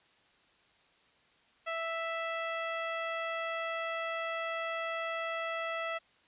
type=tone; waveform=15% pulse; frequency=659.3 Hz; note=E5; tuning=in tune; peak=-27 dBFS; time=1.66-5.99 s; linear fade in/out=20 ms; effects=white hiss -66 dBFS RMS until 6.27 s + resampled to 8000 Hz